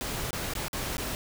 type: noise with dropouts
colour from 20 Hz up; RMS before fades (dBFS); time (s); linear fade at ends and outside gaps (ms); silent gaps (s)
pink; -33; 0.01-1.15; 0; 0.307-0.33 / 0.536-0.552 / 0.682-0.731 / 0.969-0.981
effects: none